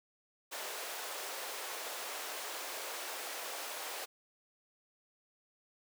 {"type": "high-pass noise", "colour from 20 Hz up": "pink", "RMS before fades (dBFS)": -42, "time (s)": [0.51, 4.06], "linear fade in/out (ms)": 20, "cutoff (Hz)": 460, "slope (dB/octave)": 24, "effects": []}